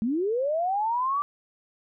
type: linear sweep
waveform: sine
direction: up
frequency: 207.7 to 1174.7 Hz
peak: -23 dBFS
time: 0.02-1.22 s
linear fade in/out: 0 ms
effects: none